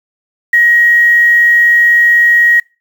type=tone with quantisation; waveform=sine; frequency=1892 Hz; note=A#6; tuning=25 cents sharp; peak=-5 dBFS; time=0.53-2.6 s; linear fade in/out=5 ms; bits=5; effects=noise-tail reverb RT60 0.3 s tail -25 dB re dry